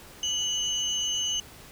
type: tone pair together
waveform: sine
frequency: 2954 / 6296 Hz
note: F#7 / G8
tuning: -3 / +7 cents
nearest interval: octave + minor second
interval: 1310 cents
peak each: -27 / -31 dBFS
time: 0.23-1.4 s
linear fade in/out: 2 ms
effects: pink hiss -48 dBFS RMS until 1.71 s